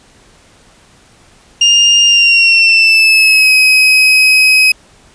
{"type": "tone with pitch glide", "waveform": "35% pulse", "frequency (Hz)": [2814, 2536], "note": ["F7", "D#7"], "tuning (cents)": [12, 32], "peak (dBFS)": -3, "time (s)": [1.61, 4.72], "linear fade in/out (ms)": 5, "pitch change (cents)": -180, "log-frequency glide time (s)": [2.05, 3.54], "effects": ["pink hiss -45 dBFS RMS until 5.14 s", "resampled to 22050 Hz"]}